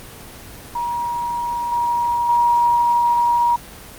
sine tone with level steps, 952 Hz, A#5, 36 cents sharp, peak -20 / -16 / -12 dBFS, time 0.75-3.56 s, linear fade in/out 5 ms, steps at 1.72 / 2.29 s, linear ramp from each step 2 ms, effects pink hiss -38 dBFS RMS until 3.98 s + Opus 24 kbps

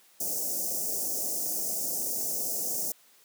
white band-stop noise, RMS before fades -31 dBFS, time 0.2-2.92 s, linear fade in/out 5 ms, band 730 to 5400 Hz, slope 48 dB/octave, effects white hiss -60 dBFS RMS until 3.24 s + high-pass 200 Hz 12 dB/octave

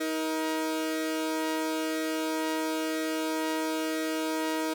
sawtooth tone pair together, 316.4 / 474.1 Hz, D#4 / A#4, +29 / +29 cents, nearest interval perfect fifth, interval 700 cents, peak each -25 / -31 dBFS, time 0-4.74 s, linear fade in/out 10 ms, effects none

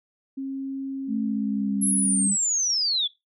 sine tone, 269.9 Hz, C#4, 46 cents flat, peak -28 dBFS, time 0.37-2.28 s, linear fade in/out 10 ms
sine tone with pitch glide, 217.6 to 197.25 Hz, A3 to G3, -19 to +11 cents, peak -24 dBFS, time 1.07-2.36 s, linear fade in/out 50 ms, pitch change -170 cents, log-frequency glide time 1.21-1.95 s
sine linear sweep, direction down, 11175 to 3322 Hz, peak -21 dBFS, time 1.81-3.08 s, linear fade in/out 20 ms
effects noise-tail reverb RT60 0.2 s tail -19 dB re dry

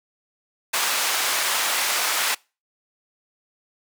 pink band-pass noise, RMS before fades -23 dBFS, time 0.73-2.35 s, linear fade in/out 10 ms, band 1000 to 15000 Hz, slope 12 dB/octave, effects noise-tail reverb RT60 0.3 s tail -25 dB re dry

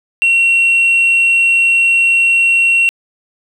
sine tone, 2731 Hz, F7, 39 cents flat, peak -6 dBFS, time 0.22-2.89 s, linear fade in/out 0 ms, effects tanh soft clip ceiling -6 dBFS + 7-bit

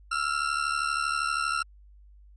40% pulse ring-modulated tone, 1358 Hz, F6, 49 cents flat, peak -22 dBFS, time 0.11-1.63 s, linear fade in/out 10 ms, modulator 36.3 Hz, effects added 50 Hz sine -50 dBFS peak until 2.36 s + resampled to 22050 Hz

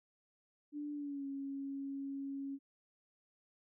sine tone with pitch glide, 293.7 to 275.6 Hz, D4 to C#4, 0 to -10 cents, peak -39 dBFS, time 0.72-2.59 s, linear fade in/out 50 ms, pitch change -110 cents, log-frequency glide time 0.93-1.26 s, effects none

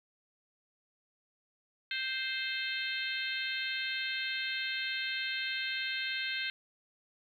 harmonic tone, 523.3 Hz, C5, in tune, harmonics 3 / 4 / 5 / 6 / 7 / 8, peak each -38 / -39 / -40 / -41 / -41 / -42 dBFS, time 1.91-6.5 s, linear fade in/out 2 ms, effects 11-bit

